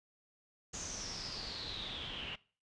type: noise with low-pass filter sweep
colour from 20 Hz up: pink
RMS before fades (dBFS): -43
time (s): 0.73-2.36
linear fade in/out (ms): 10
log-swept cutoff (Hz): 6700 to 2800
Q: 9.3
effects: noise-tail reverb RT60 0.4 s tail -21 dB re dry + resampled to 22050 Hz